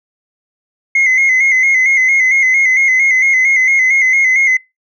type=tone with vibrato; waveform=sine; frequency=2093 Hz; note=C7; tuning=in tune; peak=-6 dBFS; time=0.95-4.57 s; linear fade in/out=5 ms; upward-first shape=square; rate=4.4 Hz; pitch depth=47 cents each way; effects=noise-tail reverb RT60 0.2 s tail -21 dB re dry + tanh soft clip ceiling -6 dBFS